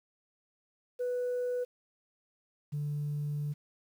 sine tone pair in turn, 493.9 / 146.84 Hz, B4 / D3, 0 / 0 cents, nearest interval octave + major sixth, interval 2100 cents, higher first, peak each -28 / -30 dBFS, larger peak first, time 0.99-1.65 / 2.72-3.54 s, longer second, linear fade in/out 20 ms, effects tanh soft clip ceiling -28 dBFS + 10-bit

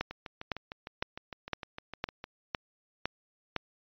two click trains, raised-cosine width 0.3 ms, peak -24 / -14 dBFS, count 15 / 8, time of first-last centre 0.11-2.241 / 0.01-3.563 s, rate 6.57 / 1.97 Hz, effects resampled to 11025 Hz

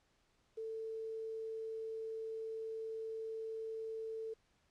sine tone with quantisation, 444.9 Hz, A4, 19 cents sharp, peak -40 dBFS, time 0.57-4.34 s, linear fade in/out 10 ms, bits 11, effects pink hiss -75 dBFS RMS until 4.7 s + low-pass 7000 Hz 12 dB/octave

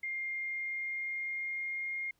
sine tone with pitch glide, 2115 to 2130 Hz, C7 to C7, +18 to +30 cents, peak -34 dBFS, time 0.03-2.11 s, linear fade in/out 5 ms, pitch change +12 cents, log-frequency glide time 0.38-1.94 s, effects pink hiss -75 dBFS RMS until 2.19 s

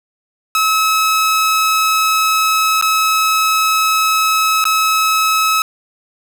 sawtooth tone with dropouts, 1290 Hz, E6, 38 cents flat, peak -8 dBFS, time 0.55-5.62 s, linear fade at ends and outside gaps 1 ms, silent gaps 2.813-2.824 / 4.641-4.653 s, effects none

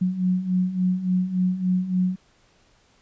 sine beating tone pair, 180.9 / 184.4 Hz, F#3 / F#3, -39 / -6 cents, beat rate 3.5 Hz, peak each -26 / -21 dBFS, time 0.01-2.16 s, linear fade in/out 10 ms, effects pink hiss -60 dBFS RMS until 3.01 s + resampled to 16000 Hz

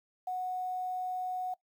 sine tone with quantisation, 736 Hz, F#5, 9 cents flat, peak -32 dBFS, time 0.27-1.54 s, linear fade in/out 5 ms, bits 10, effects noise-tail reverb RT60 0.1 s tail -20 dB re dry

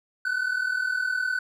triangle tone pair together, 1474.3 / 1514 Hz, F#6 / F#6, -7 / +39 cents, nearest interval unison, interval 46 cents, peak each -27 / -24 dBFS, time 0.25-1.39 s, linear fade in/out 5 ms, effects resampled to 32000 Hz

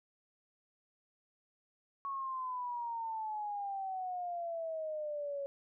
sine exponential sweep, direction down, 1110 to 554.4 Hz, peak -36 dBFS, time 2.05-5.46 s, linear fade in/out 0 ms, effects none

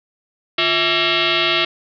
sine tone with frequency modulation, 350.5 Hz, F4, 6 cents sharp, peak -14 dBFS, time 0.58-1.65 s, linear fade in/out 5 ms, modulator 501 Hz, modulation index 7.2, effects none

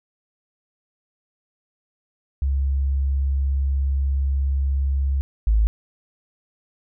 sine tone pair in turn, 68.4 / 54.12 Hz, C#2 / A1, -23 / -28 cents, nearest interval major third, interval 405 cents, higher first, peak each -18 / -14 dBFS, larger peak second, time 2.42-5.21 / 5.47-5.67 s, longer first, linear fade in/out 0 ms, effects none

